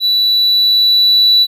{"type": "tone with level ramp", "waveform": "triangle", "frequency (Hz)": 3951, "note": "B7", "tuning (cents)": 0, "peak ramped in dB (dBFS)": [-8, -3], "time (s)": [0, 1.47], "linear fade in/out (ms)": 50, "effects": ["tanh soft clip ceiling -2 dBFS"]}